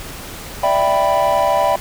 triangle chord, E minor seventh, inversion third, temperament equal, 587.3 / 659.3 / 784 / 987.8 Hz, D5 / E5 / G5 / B5, 0 / 0 / 0 / 0 cents, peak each -16 dBFS, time 0.63-1.76 s, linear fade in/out 5 ms, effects tanh soft clip ceiling -3 dBFS + pink hiss -32 dBFS RMS until 1.8 s

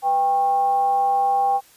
sine tone with frequency modulation, 794 Hz, G5, 22 cents sharp, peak -16 dBFS, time 0.02-1.61 s, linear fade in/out 50 ms, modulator 299 Hz, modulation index 0.32, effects white hiss -52 dBFS RMS until 1.76 s + resampled to 32000 Hz

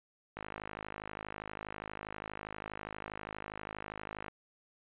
click train, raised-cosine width 0.5 ms, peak -25 dBFS, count 206, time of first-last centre 0.37-4.282 s, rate 52.4 Hz, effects resampled to 8000 Hz

